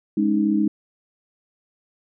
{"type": "chord", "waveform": "sine", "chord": "Ab suspended fourth", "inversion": "none", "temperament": "equal", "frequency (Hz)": [207.7, 277.2, 311.1], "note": ["Ab3", "Db4", "Eb4"], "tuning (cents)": [0, 0, 0], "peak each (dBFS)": [-20, -26, -20], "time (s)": [0.17, 0.68], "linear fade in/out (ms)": 5, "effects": []}